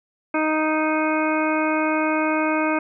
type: harmonic tone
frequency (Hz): 311.1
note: D#4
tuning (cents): 0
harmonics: 1 / 2 / 3 / 4 / 5 / 7 / 8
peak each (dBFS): -22 / -25 / -27 / -28 / -29 / -30 / -31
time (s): 0.34-2.79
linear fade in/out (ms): 5
effects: none